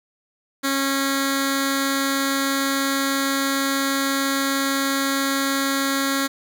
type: tone with notch filter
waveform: 10% pulse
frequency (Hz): 273.7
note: C#4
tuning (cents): -22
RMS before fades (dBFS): -22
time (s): 0.63-6.28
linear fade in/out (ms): 20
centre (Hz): 730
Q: 0.75
effects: none